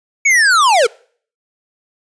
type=linear sweep; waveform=square; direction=down; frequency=2274 to 415.8 Hz; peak=-9 dBFS; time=0.25-0.87 s; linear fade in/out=10 ms; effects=noise-tail reverb RT60 0.5 s tail -25 dB re dry + resampled to 22050 Hz